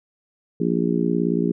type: harmonic tone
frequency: 58.27 Hz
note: A#1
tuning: in tune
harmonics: 3 / 4 / 5 / 6 / 7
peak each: -23 / -24 / -25 / -26 / -26 dBFS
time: 0.6-1.52 s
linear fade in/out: 5 ms
effects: none